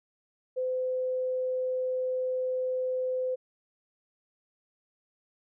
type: tone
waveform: sine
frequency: 511 Hz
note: C5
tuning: 41 cents flat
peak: -27 dBFS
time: 0.56-3.36 s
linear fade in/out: 20 ms
effects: none